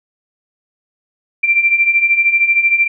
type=beating tone pair; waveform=sine; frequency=2349 / 2362 Hz; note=D7 / D7; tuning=0 / +9 cents; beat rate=13 Hz; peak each=-16 / -11 dBFS; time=1.43-2.88 s; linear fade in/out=10 ms; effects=none